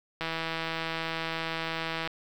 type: click train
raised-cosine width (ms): 0.3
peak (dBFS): -16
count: 305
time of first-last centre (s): 0.21-2.075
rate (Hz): 163
effects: 8-bit